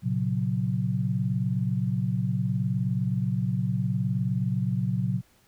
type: tone cluster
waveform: sine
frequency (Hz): 115.4 / 134.7 / 183.1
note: A#2 / C#3 / F#3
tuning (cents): -17 / -49 / -18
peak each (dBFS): -28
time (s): 0.02-5.22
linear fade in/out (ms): 50
effects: pink hiss -62 dBFS RMS until 5.47 s